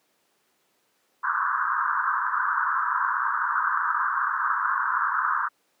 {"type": "band-pass noise", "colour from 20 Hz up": "pink", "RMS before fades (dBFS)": -25, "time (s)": [1.23, 5.49], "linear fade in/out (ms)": 20, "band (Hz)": [980, 1600], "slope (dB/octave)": 96, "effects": ["pink hiss -68 dBFS RMS until 5.8 s", "high-pass 300 Hz 12 dB/octave"]}